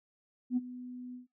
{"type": "tone with ADSR envelope", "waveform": "sine", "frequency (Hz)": 249, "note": "B3", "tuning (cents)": 14, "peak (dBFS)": -24, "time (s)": [0.5, 1.27], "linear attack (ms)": 68, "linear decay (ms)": 29, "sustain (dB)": -17, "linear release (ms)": 130, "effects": ["noise-tail reverb RT60 0.2 s tail -21 dB re dry", "tanh soft clip ceiling -21 dBFS"]}